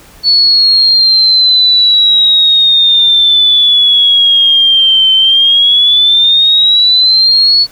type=exponential two-way sweep; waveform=sine; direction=down then up; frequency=4435 to 3083 to 4433 Hz; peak=-4 dBFS; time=0.23-7.67 s; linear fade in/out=50 ms; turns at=5.13 s; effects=pink hiss -39 dBFS RMS until 7.71 s